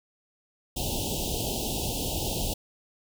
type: band-stop noise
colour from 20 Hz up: pink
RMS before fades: -30 dBFS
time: 0.76-2.54 s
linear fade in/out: 10 ms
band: 880 to 2700 Hz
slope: 96 dB/octave
effects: none